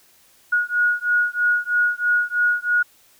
sine beating tone pair, 1447 / 1450.1 Hz, F#6 / F#6, -39 / -35 cents, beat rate 3.1 Hz, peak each -20 dBFS, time 0.52-2.83 s, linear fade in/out 10 ms, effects white hiss -55 dBFS RMS until 3.19 s

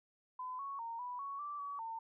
sine tone with pitch steps, 1012 / 1109 / 922 / 986 / 1114 / 1168 / 1136 / 905 Hz, B5 / C#6 / A#5 / B5 / C#6 / D6 / C#6 / A5, +42 / 0 / -19 / -3 / +8 / -10 / +42 / +48 cents, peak -40 dBFS, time 0.39-1.99 s, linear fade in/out 5 ms, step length 200 ms, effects none

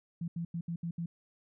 sine tone bursts at uneven times, 169.1 Hz, E3, 44 cents sharp, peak -33 dBFS, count 6, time 0.21-0.28 / 0.36-0.45 / 0.54-0.61 / 0.68-0.76 / 0.83-0.91 / 0.98-1.06 s, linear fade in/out 5 ms, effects none

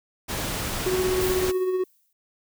pink noise, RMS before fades -29 dBFS, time 0.28-1.52 s, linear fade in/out 20 ms
triangle tone with tremolo, 370 Hz, F#4, in tune, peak -18 dBFS, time 0.86-1.84 s, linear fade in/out 5 ms, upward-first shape sine, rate 16 Hz, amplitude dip 40%
violet noise with exponential decay, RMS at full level -31 dBFS, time 1.21-2.13 s, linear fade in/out 2 ms, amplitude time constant 200 ms
effects none

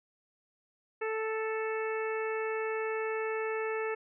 harmonic tone, 440 Hz, A4, in tune, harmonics 1 / 2 / 3 / 4 / 5 / 6, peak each -32 / -41 / -41 / -41 / -43 / -45 dBFS, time 1.01-3.95 s, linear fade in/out 10 ms, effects none

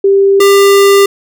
sine / square tone pair in turn, 393.9 / 397.8 Hz, G4 / G4, +8 / +25 cents, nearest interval unison, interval 17 cents, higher second, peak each -4 dBFS, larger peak neither, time 0.04-0.4 / 0.4-1.06 s, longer second, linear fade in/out 5 ms, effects none

